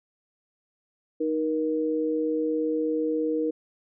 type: tone pair together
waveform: sine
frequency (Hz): 311.1 / 474.1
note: D#4 / A#4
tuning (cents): 0 / +29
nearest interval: perfect fifth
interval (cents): 729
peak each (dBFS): -26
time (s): 1.2-3.51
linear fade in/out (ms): 10
effects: none